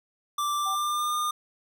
square tone with pitch glide, 1174.7 to 1212.6 Hz, D6 to D#6, 0 to -45 cents, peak -26 dBFS, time 0.38-1.31 s, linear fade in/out 5 ms, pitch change +55 cents, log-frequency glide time 0.56-1.15 s
sine tone, 771 Hz, G5, 29 cents flat, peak -34 dBFS, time 0.65-0.76 s, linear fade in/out 20 ms
effects none

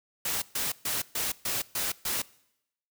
white noise bursts, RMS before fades -30 dBFS, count 7, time 0.25-2.22 s, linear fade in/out 5 ms, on 170 ms, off 130 ms, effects noise-tail reverb RT60 0.8 s tail -22 dB re dry

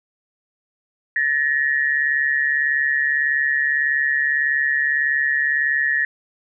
sine tone pair together, 1738.3 / 1880 Hz, A6 / A#6, -21 / +14 cents, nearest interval minor second, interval 135 cents, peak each -20 / -19 dBFS, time 1.16-6.05 s, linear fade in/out 2 ms, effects none

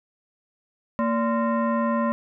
sine tone with frequency modulation, 230 Hz, A#3, 23 cents flat, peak -20 dBFS, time 0.99-2.12 s, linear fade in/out 0 ms, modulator 807 Hz, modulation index 1.1, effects none

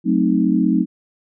sine chord, F# diminished seventh, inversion none, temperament equal, 185 / 220 / 261.6 / 311.1 Hz, F#3 / A3 / C4 / Eb4, 0 / 0 / 0 / 0 cents, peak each -19 dBFS, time 0.04-0.86 s, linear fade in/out 50 ms, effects none

